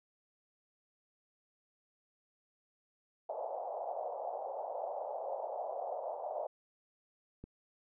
pink band-pass noise, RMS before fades -40 dBFS, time 3.29-6.47 s, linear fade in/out 5 ms, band 540 to 820 Hz, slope 48 dB/octave
click, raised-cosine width 3 ms, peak -34 dBFS, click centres 7.44 s
effects none

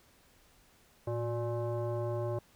sine tone with frequency modulation, 113.2 Hz, A2, 50 cents sharp, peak -31 dBFS, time 1.07-2.39 s, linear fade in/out 5 ms, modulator 475 Hz, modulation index 1.2, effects pink hiss -64 dBFS RMS until 2.55 s

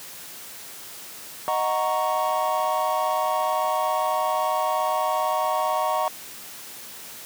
triangle chord, D# minor seventh, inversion none, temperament equal, 622.3 / 740 / 932.3 / 1108.7 Hz, D#5 / F#5 / A#5 / C#6, 0 / 0 / 0 / 0 cents, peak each -25 dBFS, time 1.48-6.08 s, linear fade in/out 0 ms, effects white hiss -40 dBFS RMS until 7.25 s + high-pass 100 Hz 12 dB/octave

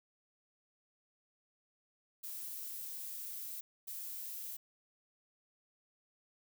violet noise bursts at uneven times, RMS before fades -44 dBFS, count 2, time 2.23-3.61 / 3.87-4.57 s, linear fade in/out 10 ms, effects none

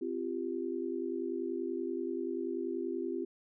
sine chord, C suspended fourth, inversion none, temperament equal with one note detuned, 261.6 / 341.6 / 392 Hz, C4 / F4 / G4, 0 / -38 / 0 cents, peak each -39 / -36 / -38 dBFS, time 0.01-3.25 s, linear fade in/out 10 ms, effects none

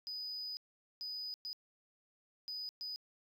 sine tone bursts at uneven times, 4978 Hz, D#8, in tune, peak -38 dBFS, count 5, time 0.07-0.57 / 1.01-1.34 / 1.45-1.53 / 2.48-2.69 / 2.81-2.96 s, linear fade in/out 0 ms, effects tanh soft clip ceiling -38 dBFS

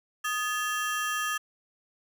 35% pulse ring-modulated tone, 1480 Hz, F#6, in tune, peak -23 dBFS, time 0.24-1.38 s, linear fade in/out 10 ms, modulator 237 Hz, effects none

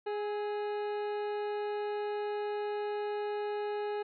harmonic tone with a mistuned harmonic, 415.3 Hz, G#4, in tune, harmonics 1 / 2 / 3 / 4 / 5 / 6 / 7 / 9 / 10, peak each -33 / -39 / -51 / -49 / -57 / -54 / -56 / -61 / -60 dBFS, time 0.06-4.03 s, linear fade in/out 10 ms, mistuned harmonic 3, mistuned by +59 cents, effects none

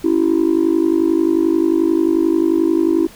sine tone with amplitude modulation, 329.6 Hz, E4, in tune, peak -6 dBFS, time 0.04-3.07 s, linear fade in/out 10 ms, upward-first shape sine, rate 51.3 Hz, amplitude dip 100%, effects tanh soft clip ceiling -7 dBFS + pink hiss -42 dBFS RMS until 3.15 s

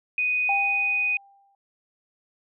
sine tone, 2489 Hz, D#7, in tune, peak -21 dBFS, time 0.18-1.17 s, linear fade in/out 2 ms
sine tone with exponential decay, 794 Hz, G5, 22 cents sharp, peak -22 dBFS, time 0.49-1.55 s, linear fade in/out 2 ms, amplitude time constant 230 ms
effects none

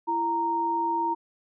sine tone pair together, 335.7 / 929 Hz, E4 / A#5, +32 / -6 cents, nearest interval octave + tritone, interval 1762 cents, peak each -31 / -24 dBFS, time 0.07-1.15 s, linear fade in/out 20 ms, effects none

